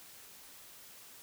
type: silence
effects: white hiss -54 dBFS RMS until 1.22 s